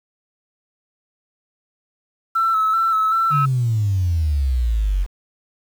sine tone with vibrato, 1318.5 Hz, E6, in tune, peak -14 dBFS, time 2.35-3.46 s, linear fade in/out 10 ms, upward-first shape square, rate 2.6 Hz, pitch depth 28 cents each way
sine exponential sweep, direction down, 151.5 to 43.89 Hz, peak -15 dBFS, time 3.3-5.07 s, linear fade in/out 50 ms
effects tanh soft clip ceiling -10 dBFS + 7-bit

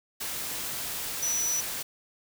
sine tone in noise, 5920 Hz, F#8, in tune, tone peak -26 dBFS, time 1.22-1.61 s, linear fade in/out 10 ms, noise white, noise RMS -34 dBFS, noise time 0.2-1.83 s, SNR +5 dB, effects none

